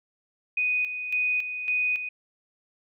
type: tone with tremolo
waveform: sine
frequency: 2489 Hz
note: D#7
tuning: in tune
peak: -22 dBFS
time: 0.57-2.09 s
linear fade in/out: 5 ms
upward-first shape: square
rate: 1.8 Hz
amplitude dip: 60%
effects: none